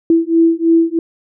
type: beating tone pair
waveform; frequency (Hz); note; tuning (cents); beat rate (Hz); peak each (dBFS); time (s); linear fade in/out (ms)
sine; 329.2 / 332.3; E4 / E4; -2 / +14; 3.1; -12; 0.1-0.99; 2
effects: none